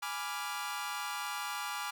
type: chord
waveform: sawtooth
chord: G# diminished seventh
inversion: none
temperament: equal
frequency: 830.6 / 987.8 / 1174.7 / 1396.9 Hz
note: G#5 / B5 / D6 / F6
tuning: 0 / 0 / 0 / 0 cents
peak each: -38 / -39 / -37 / -38 dBFS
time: 0.02-1.91 s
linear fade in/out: 10 ms
effects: none